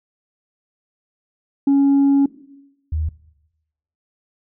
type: tone pair in turn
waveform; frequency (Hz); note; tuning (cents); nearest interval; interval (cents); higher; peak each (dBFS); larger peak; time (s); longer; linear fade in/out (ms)
sine; 278.2 / 78.07; C#4 / D#2; +6 / +6; octave + minor seventh; 2200; first; -9 / -18; first; 1.67-2.26 / 2.92-3.09; first; 5
effects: noise-tail reverb RT60 0.9 s tail -18 dB re dry + tanh soft clip ceiling -10 dBFS